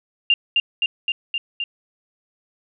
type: tone with echo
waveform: sine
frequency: 2794 Hz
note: F7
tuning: in tune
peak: -12 dBFS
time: 0.3-0.34 s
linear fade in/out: 2 ms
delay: 260 ms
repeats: 5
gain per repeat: -2 dB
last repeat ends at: 1.64 s
effects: none

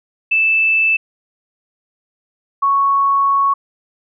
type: tone pair in turn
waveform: sine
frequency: 2637 / 1108.7 Hz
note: E7 / C#6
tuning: 0 / 0 cents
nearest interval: octave + minor third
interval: 1500 cents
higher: first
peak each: -11 dBFS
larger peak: neither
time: 0.31-0.97 / 2.62-3.54 s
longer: second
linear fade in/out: 10 ms
effects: none

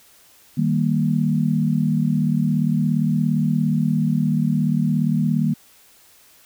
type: chord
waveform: sine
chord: Eb major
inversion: none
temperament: equal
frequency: 155.56 / 196 / 233.1 Hz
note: Eb3 / G3 / Bb3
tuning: 0 / 0 / 0 cents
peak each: -20 / -22 / -21 dBFS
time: 0.57-5.54 s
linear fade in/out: 10 ms
effects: white hiss -52 dBFS RMS until 6.45 s

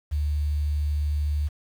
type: tone with quantisation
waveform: sine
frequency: 73.9 Hz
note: D2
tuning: 11 cents sharp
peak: -22 dBFS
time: 0.11-1.49 s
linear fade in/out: 20 ms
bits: 8
effects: none

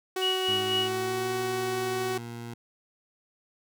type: tone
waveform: sawtooth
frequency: 374.6 Hz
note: F#4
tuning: 21 cents sharp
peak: -24 dBFS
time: 0.16-2.18 s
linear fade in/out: 5 ms
type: tone with tremolo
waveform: sine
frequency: 2915 Hz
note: F#7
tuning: 26 cents flat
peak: -24 dBFS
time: 0.21-0.89 s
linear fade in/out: 20 ms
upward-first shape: sine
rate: 4 Hz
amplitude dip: 65%
type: tone with pitch glide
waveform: 20% pulse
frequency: 106.2 to 117.84 Hz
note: G#2 to A#2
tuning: +39 to +19 cents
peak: -32 dBFS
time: 0.48-2.54 s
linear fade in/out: 5 ms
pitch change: +180 cents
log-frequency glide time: 0.67-1.29 s
effects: none

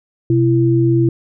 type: tone pair together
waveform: sine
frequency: 126.8 / 335.4 Hz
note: B2 / E4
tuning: +46 / +30 cents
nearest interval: octave + perfect fourth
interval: 1684 cents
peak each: -13 dBFS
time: 0.3-1.09 s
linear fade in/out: 2 ms
effects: none

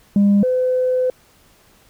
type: tone pair in turn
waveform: sine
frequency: 201.7 / 508.3 Hz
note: G3 / B4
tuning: +50 / +50 cents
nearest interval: octave + major third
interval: 1600 cents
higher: second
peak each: -8 / -14 dBFS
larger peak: first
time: 0.16-0.43 / 0.43-1.1 s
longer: second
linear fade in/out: 2 ms
effects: tanh soft clip ceiling -9 dBFS + pink hiss -53 dBFS RMS until 1.89 s

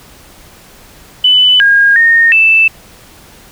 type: tone with pitch steps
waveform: sine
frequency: 2997 / 1626 / 1840 / 2644 Hz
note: F#7 / G#6 / A#6 / E7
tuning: +22 / -37 / -23 / +5 cents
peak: -4 dBFS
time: 1.24-2.68 s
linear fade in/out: 5 ms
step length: 360 ms
effects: pink hiss -39 dBFS RMS until 3.51 s

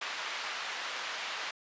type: band-pass noise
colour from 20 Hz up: pink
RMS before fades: -38 dBFS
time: 0.01-1.51 s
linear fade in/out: 5 ms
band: 1100 to 4100 Hz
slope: 12 dB/octave
effects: resampled to 16000 Hz

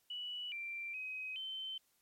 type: tone with pitch steps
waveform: sine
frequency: 2950 / 2357 / 2527 / 3083 Hz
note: F#7 / D7 / D#7 / G7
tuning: -6 / +6 / +26 / -29 cents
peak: -40 dBFS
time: 0.1-1.78 s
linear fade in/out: 5 ms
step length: 420 ms
effects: white hiss -75 dBFS RMS until 2.01 s + MP3 64 kbps

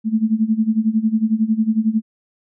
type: tone with tremolo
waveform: sine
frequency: 220 Hz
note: A3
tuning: in tune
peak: -11 dBFS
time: 0.04-2.02 s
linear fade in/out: 50 ms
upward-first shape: sine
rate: 11 Hz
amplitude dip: 85%
effects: none

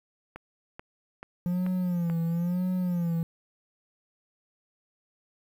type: click train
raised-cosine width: 0.5 ms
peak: -25 dBFS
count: 5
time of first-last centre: 0.36-2.099 s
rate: 2.3 Hz
type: tone with vibrato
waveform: triangle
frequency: 174.61 Hz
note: F3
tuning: in tune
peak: -23 dBFS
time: 1.46-3.23 s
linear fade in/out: 0 ms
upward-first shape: sine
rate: 1 Hz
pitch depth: 89 cents each way
effects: 9-bit

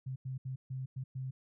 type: tone bursts at uneven times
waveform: sine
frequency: 130.81 Hz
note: C3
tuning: in tune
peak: -36 dBFS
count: 6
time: 0.06-0.16 / 0.25-0.38 / 0.45-0.56 / 0.7-0.86 / 0.96-1.04 / 1.15-1.31 s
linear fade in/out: 10 ms
effects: none

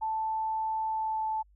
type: tone with pitch glide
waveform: sine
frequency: 880 to 874.4 Hz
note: A5 to A5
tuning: 0 to -11 cents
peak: -28 dBFS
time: 0.01-1.43 s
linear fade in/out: 20 ms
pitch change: -11 cents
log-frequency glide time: 0.88-1.28 s
effects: added 50 Hz sine -58 dBFS peak until 1.55 s

